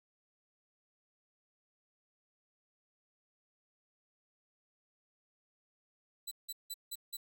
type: tone bursts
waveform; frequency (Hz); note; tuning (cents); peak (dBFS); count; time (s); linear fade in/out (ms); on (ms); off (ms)
15% pulse; 3985; B7; +15; -32; 5; 6.27-7.17; 10; 44; 170
effects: none